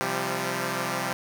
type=chord; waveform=5% pulse; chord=C suspended fourth; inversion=none; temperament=equal with one note detuned; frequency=130.81 / 172.31 / 196 Hz; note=C3 / F3 / G3; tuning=0 / -23 / 0 cents; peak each=-20 dBFS; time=0.01-1.13 s; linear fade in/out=0 ms; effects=none